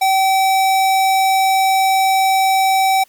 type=tone; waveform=square; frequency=768 Hz; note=G5; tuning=36 cents flat; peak=-12 dBFS; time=0.01-3.04 s; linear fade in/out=10 ms; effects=white hiss -53 dBFS RMS until 3.08 s + MP3 96 kbps